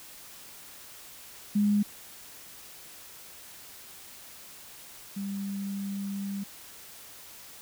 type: tone pair in turn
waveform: sine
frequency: 205.9 / 198.2 Hz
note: G#3 / G3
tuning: -15 / +19 cents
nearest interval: minor second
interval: 66 cents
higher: first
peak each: -21 / -31 dBFS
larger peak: first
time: 1.55-1.83 / 5.16-6.44 s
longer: second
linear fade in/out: 10 ms
effects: white hiss -48 dBFS RMS until 7.61 s